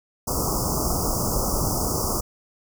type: band-stop noise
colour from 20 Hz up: pink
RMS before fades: -24 dBFS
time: 0.27-2.21 s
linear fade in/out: 10 ms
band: 1300 to 4900 Hz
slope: 96 dB/octave
effects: none